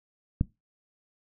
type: click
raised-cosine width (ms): 5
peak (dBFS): -11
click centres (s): 0.411
effects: noise-tail reverb RT60 0.2 s tail -19 dB re dry